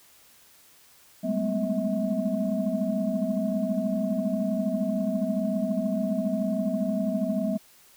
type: tone cluster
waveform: sine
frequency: 191.1 / 205.6 / 218.1 / 252.2 / 643 Hz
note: G3 / G#3 / A3 / B3 / E5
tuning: -44 / -17 / -15 / +36 / -43 cents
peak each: -30 dBFS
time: 1.23-7.58 s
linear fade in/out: 20 ms
effects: tanh soft clip ceiling -14 dBFS + white hiss -56 dBFS RMS until 7.96 s